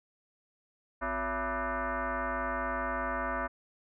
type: tone with frequency modulation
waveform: sine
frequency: 256.6 Hz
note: C4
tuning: 34 cents flat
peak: -30 dBFS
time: 1.01-3.48 s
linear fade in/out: 20 ms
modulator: 309 Hz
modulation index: 4.7
effects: none